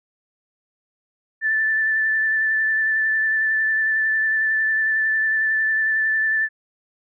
sine tone with vibrato, 1760 Hz, A6, in tune, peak -17 dBFS, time 1.41-6.49 s, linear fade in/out 50 ms, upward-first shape sine, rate 11 Hz, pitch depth 16 cents each way, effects none

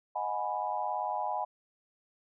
sine chord, G# minor seventh, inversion second, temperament equal with one note detuned, 622.3 / 732.8 / 830.6 / 987.8 Hz, D#5 / F#5 / G#5 / B5, 0 / -17 / 0 / 0 cents, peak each -39 / -36 / -34 / -36 dBFS, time 0.15-1.45 s, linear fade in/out 10 ms, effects none

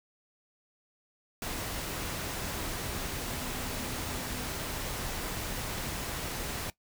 sine tone in noise, 250 Hz, B3, 21 cents sharp, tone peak -45 dBFS, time 3.21-4.5 s, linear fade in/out 2 ms, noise pink, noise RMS -36 dBFS, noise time 1.42-6.7 s, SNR -12 dB, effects noise-tail reverb RT60 0.1 s tail -18 dB re dry

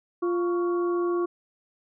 harmonic tone with a mistuned harmonic, 349.2 Hz, F4, in tune, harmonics 1 / 2 / 3 / 4, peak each -23 / -41 / -33 / -45 dBFS, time 0.22-1.26 s, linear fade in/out 10 ms, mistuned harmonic 3, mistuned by +110 cents, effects none

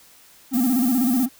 triangle tone with vibrato, 250 Hz, B3, 21 cents sharp, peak -15 dBFS, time 0.51-1.29 s, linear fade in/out 50 ms, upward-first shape square, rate 16 Hz, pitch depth 100 cents each way
violet noise, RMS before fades -29 dBFS, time 0.53-1.26 s, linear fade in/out 10 ms
effects white hiss -51 dBFS RMS until 1.39 s

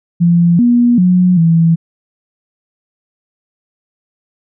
sine tone with pitch steps, 171.5 / 240.6 / 181 / 165.3 Hz, F3 / B3 / F#3 / E3, -31 / -45 / -38 / +5 cents, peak -6 dBFS, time 0.2-1.76 s, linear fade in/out 20 ms, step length 390 ms, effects none

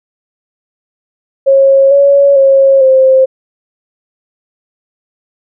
sine tone with pitch steps, 544 / 561 / 543 / 526 Hz, C#5 / C#5 / C#5 / C5, -33 / +21 / -36 / +9 cents, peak -3 dBFS, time 1.46-3.26 s, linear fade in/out 20 ms, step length 450 ms, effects none

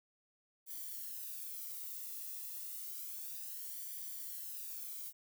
violet noise with flanger, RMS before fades -45 dBFS, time 0.66-5.13 s, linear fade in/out 50 ms, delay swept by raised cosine 0.75 to 1.32 ms, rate 0.3 Hz, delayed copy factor -0.65, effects none

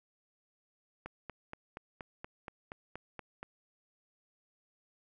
click train, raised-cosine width 0.5 ms, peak -27 dBFS, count 11, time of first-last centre 1.06-3.43 s, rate 4.22 Hz, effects none

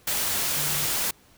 sine tone in noise, 146.83 Hz, D3, in tune, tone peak -36 dBFS, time 0.56-0.86 s, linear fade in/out 5 ms, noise white, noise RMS -26 dBFS, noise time 0.07-1.11 s, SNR -13 dB, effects pink hiss -57 dBFS RMS until 1.37 s

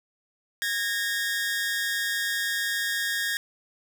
sawtooth tone pair together, 1645 / 1838.7 Hz, G#6 / A#6, -17 / -24 cents, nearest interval major second, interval 193 cents, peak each -25 dBFS, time 0.62-3.37 s, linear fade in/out 0 ms, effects 10-bit

